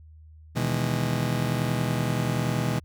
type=chord; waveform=35% pulse; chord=E major seventh; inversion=second; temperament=just; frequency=123.61 / 154.51 / 164.81 / 206 Hz; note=B2 / D#3 / E3 / G#3; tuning=+2 / -12 / 0 / -14 cents; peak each=-25 / -29 / -30 / -31 dBFS; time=0.55-2.8 s; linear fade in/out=20 ms; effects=added 78 Hz sine -46 dBFS peak until 2.84 s